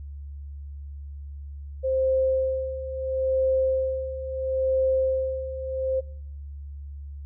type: tone with tremolo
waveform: sine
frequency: 525 Hz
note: C5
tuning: 6 cents sharp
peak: -19 dBFS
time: 1.83-6.01 s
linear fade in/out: 20 ms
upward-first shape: sine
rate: 0.74 Hz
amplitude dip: 75%
effects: noise-tail reverb RT60 0.7 s tail -25 dB re dry + added 71 Hz sine -35 dBFS peak until 7.25 s